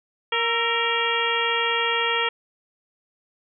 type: harmonic tone with a mistuned harmonic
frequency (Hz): 466.2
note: A#4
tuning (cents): 0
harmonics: 1 / 2 / 3 / 4 / 5 / 6 / 7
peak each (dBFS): -28 / -28 / -28 / -28 / -28 / -28 / -28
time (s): 0.32-2.29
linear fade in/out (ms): 5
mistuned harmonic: 3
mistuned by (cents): -70
effects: none